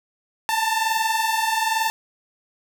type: tone pair together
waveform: sawtooth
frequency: 880 / 901.1 Hz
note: A5 / A5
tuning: 0 / +41 cents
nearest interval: unison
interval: 41 cents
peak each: -19 / -19 dBFS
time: 0.49-1.9 s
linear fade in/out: 0 ms
effects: none